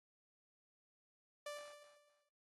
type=tone with exponential decay; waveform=sawtooth; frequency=587.3 Hz; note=D5; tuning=in tune; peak=-39 dBFS; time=1.46-2.29 s; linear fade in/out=5 ms; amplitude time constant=180 ms; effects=AAC 32 kbps

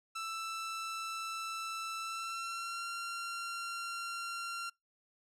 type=tone with pitch glide; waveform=sawtooth; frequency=1326 to 1376.7 Hz; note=E6 to F6; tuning=+10 to -25 cents; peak=-34 dBFS; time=0.15-4.7 s; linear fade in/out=10 ms; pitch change=+65 cents; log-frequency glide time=2-2.86 s; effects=noise-tail reverb RT60 0.2 s tail -26 dB re dry + low-pass 10000 Hz 12 dB/octave

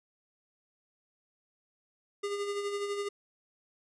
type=tone with tremolo; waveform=square; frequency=405.5 Hz; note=G#4; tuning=41 cents flat; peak=-31 dBFS; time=2.23-3.09 s; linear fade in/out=10 ms; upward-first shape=sine; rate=12 Hz; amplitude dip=45%; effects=resampled to 22050 Hz

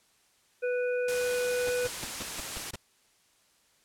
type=harmonic tone; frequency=493.9 Hz; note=B4; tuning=in tune; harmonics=1 / 3 / 5; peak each=-27 / -37 / -41 dBFS; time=0.62-1.88 s; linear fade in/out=20 ms
type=noise; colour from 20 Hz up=white; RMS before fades=-36 dBFS; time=1.08-2.71 s; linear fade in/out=5 ms
type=noise bursts; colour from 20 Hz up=pink; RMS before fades=-37 dBFS; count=7; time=1.67-2.759 s; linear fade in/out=5 ms; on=27 ms; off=150 ms
effects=white hiss -66 dBFS RMS until 3.84 s + low-pass 10000 Hz 12 dB/octave

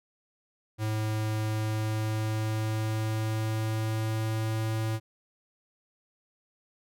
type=tone with pitch glide; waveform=square; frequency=108.5 to 110.59 Hz; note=A2 to A2; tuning=-24 to +9 cents; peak=-28 dBFS; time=0.78-5 s; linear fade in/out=50 ms; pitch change=+33 cents; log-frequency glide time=1.46-4.74 s; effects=none

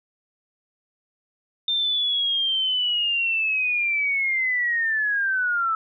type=linear sweep; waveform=sine; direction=down; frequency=3620 to 1304 Hz; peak=-20 dBFS; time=1.68-5.75 s; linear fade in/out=2 ms; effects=none

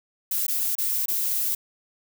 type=noise with dropouts; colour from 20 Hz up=violet; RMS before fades=-25 dBFS; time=0.31-1.55 s; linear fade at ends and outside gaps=5 ms; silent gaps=0.467-0.481 / 0.753-0.782 / 1.058-1.082 s; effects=none

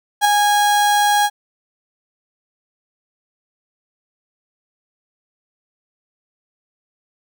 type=tone with ADSR envelope; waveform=35% pulse; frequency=825 Hz; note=G#5; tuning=12 cents flat; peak=-7 dBFS; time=0.21-1.3 s; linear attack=39 ms; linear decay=5 ms; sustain=-4 dB; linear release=51 ms; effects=none

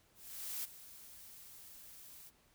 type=noise with ADSR envelope; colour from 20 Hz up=blue; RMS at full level=-40 dBFS; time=0.14-2.31 s; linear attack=500 ms; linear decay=18 ms; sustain=-15 dB; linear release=35 ms; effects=pink hiss -70 dBFS RMS until 2.54 s

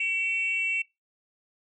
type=tone pair together; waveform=sine; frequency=2268 / 2701 Hz; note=C#7 / E7; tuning=+39 / +42 cents; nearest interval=minor third; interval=303 cents; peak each=-29 / -26 dBFS; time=0-0.82 s; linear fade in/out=5 ms; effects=noise-tail reverb RT60 0.2 s tail -21 dB re dry + tanh soft clip ceiling -19 dBFS

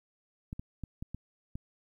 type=clicks; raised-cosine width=5 ms; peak=-26 dBFS; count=6; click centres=0.529 / 0.595 / 0.837 / 1.025 / 1.146 / 1.555 s; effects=11-bit

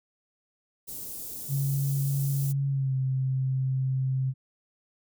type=band-stop noise; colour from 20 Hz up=white; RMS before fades=-38 dBFS; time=0.87-2.53 s; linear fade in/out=20 ms; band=370 to 8400 Hz; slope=12 dB/octave
type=tone with pitch glide; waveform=sine; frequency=138.59 to 131.65 Hz; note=C#3 to C3; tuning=0 to +11 cents; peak=-24 dBFS; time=1.48-4.34 s; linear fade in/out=50 ms; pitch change=-89 cents; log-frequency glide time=2.68-2.95 s
effects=none

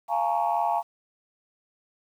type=tone cluster; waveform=sine; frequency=693 / 837 / 921 / 1112 Hz; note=F5 / G#5 / A#5 / C#6; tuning=-14 / +13 / -21 / +5 cents; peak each=-26 / -26 / -27 / -33 dBFS; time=0.08-0.83 s; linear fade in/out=50 ms; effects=tanh soft clip ceiling -14 dBFS + 9-bit

